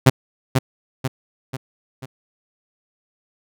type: tone with echo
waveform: sawtooth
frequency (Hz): 131.4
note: C3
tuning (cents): +8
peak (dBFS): -3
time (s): 0.06-0.1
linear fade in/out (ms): 10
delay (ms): 490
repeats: 4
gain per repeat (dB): -6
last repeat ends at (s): 2.06
effects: none